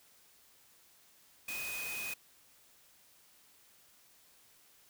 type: tone in noise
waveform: sine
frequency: 2500 Hz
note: D#7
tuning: 8 cents sharp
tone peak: -39 dBFS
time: 1.48-2.14 s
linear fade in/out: 5 ms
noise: white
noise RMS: -43 dBFS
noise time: 1.48-2.14 s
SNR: +1 dB
effects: white hiss -64 dBFS RMS until 4.89 s